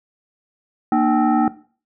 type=tone with frequency modulation; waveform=sine; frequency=233.1 Hz; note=A#3; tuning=in tune; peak=-13 dBFS; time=0.92-1.48 s; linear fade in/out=2 ms; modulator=536 Hz; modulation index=1.4; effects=noise-tail reverb RT60 0.4 s tail -17 dB re dry